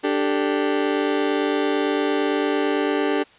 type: chord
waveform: 35% pulse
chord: D suspended fourth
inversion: none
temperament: just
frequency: 293.7 / 391.6 / 440.5 Hz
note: D4 / G4 / A4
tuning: 0 / -2 / +2 cents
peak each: -21 / -22 / -23 dBFS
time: 0.03-3.24 s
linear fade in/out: 20 ms
effects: white hiss -51 dBFS RMS until 3.38 s + resampled to 8000 Hz